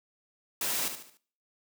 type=noise with echo; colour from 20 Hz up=white; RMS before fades=-31 dBFS; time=0.61-0.88 s; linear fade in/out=2 ms; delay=73 ms; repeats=4; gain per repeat=-8 dB; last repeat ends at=1.172 s; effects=noise-tail reverb RT60 0.5 s tail -21 dB re dry + high-pass 150 Hz 12 dB/octave